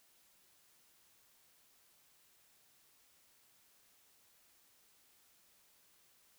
silence, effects white hiss -69 dBFS RMS until 6.38 s

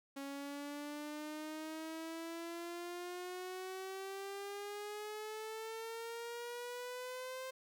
sawtooth exponential sweep, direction up, 275.4 to 523.3 Hz, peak -39 dBFS, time 0.16-7.51 s, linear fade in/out 10 ms, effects none

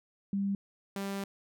sine / sawtooth tone pair in turn, 198.2 / 197.33 Hz, G3 / G3, +19 / +12 cents, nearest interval unison, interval 7 cents, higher first, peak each -28 / -30 dBFS, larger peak first, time 0.33-0.55 / 0.96-1.24 s, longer second, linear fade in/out 2 ms, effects none

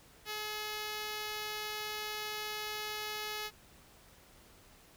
5% pulse tone, 424.8 Hz, G#4, 39 cents sharp, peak -26 dBFS, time 0.25-3.51 s, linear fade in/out 50 ms, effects pink hiss -60 dBFS RMS until 4.96 s

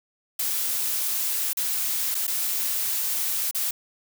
blue noise with dropouts, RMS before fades -26 dBFS, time 0.39-3.71 s, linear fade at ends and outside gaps 5 ms, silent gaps 1.532-1.57 / 2.146-2.15 / 2.269-2.277 / 3.512-3.547 s, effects none

